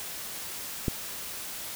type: click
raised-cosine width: 3 ms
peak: -13 dBFS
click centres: 0.882 s
effects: white hiss -38 dBFS RMS until 1.75 s